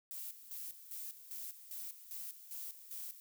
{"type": "noise with tremolo", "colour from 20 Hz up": "violet", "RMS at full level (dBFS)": -45, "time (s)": [0.11, 3.2], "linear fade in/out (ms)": 0, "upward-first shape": "square", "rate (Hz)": 2.5, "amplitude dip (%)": 70, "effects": []}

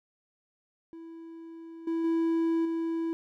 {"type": "tone with level steps", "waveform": "triangle", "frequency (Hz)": 329.6, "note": "E4", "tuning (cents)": 0, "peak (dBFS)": [-40, -25, -22, -26], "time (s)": [0.93, 3.13], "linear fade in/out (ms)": 0, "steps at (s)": [1.87, 2.04, 2.65], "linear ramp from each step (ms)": 5, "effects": []}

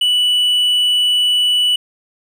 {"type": "tone", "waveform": "triangle", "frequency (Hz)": 2960, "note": "F#7", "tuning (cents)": 0, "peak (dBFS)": -10, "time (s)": [0.01, 1.76], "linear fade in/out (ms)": 5, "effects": []}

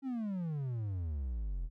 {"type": "exponential sweep", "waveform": "triangle", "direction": "down", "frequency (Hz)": [277.2, 38.89], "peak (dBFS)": -32, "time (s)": [0.02, 1.7], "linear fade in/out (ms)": 50, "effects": []}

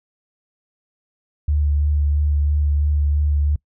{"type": "tone with vibrato", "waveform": "sine", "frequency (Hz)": 73.42, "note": "D2", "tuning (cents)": 0, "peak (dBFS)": -15, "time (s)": [1.48, 3.56], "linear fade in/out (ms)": 5, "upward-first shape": "sine", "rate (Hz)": 3, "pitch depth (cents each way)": 18, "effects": ["noise-tail reverb RT60 0.1 s tail -24 dB re dry"]}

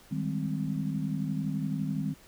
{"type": "chord", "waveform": "sine", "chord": "Ab major seventh", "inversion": "second", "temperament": "equal", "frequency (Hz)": [155.56, 196, 207.7, 261.6], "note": ["Eb3", "G3", "Ab3", "C4"], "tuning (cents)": [0, 0, 0, 0], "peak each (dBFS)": [-32, -34, -37, -35], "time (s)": [0.11, 2.14], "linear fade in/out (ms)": 10, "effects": ["pink hiss -56 dBFS RMS until 2.27 s"]}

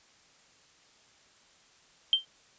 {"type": "tone with exponential decay", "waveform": "sine", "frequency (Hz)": 3141, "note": "G7", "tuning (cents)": 3, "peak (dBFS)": -16, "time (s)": [2.13, 2.25], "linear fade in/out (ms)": 1, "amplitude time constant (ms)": 25, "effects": ["white hiss -61 dBFS RMS until 2.58 s", "resampled to 16000 Hz"]}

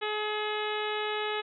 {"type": "harmonic tone", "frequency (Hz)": 424, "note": "G#4", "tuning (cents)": 36, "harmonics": [1, 2, 3, 4, 5, 6, 7, 8, 9], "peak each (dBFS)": [-33, -36, -38, -39, -40, -41, -41, -42, -43], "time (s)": [0.01, 1.42], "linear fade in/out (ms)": 20, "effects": []}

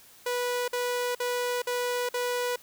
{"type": "tone bursts", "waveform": "sawtooth", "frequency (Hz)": 490.5, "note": "B4", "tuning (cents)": -12, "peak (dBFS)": -23, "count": 5, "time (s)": [0.26, 2.56], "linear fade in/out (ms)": 5, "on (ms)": 420, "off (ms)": 50, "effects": ["white hiss -54 dBFS RMS until 2.62 s"]}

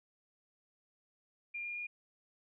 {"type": "tone with pitch steps", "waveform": "sine", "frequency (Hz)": [2400, 2414, 2428], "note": ["D7", "D7", "D#7"], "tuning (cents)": [37, 47, -43], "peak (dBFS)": -38, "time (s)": [1.54, 1.87], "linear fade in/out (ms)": 10, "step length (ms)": 110, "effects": []}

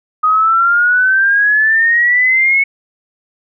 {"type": "exponential sweep", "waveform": "sine", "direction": "up", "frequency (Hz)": [1244.5, 2211], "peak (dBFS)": -8, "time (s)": [0.23, 2.64], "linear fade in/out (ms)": 10, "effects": []}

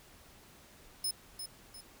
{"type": "tone with echo", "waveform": "15% pulse", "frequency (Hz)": 5200, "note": "E8", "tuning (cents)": -24, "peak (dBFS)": -26, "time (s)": [1.04, 1.11], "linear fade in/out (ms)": 5, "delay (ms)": 350, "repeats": 2, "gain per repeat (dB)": -8, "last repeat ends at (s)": 1.81, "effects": ["pink hiss -58 dBFS RMS until 2 s"]}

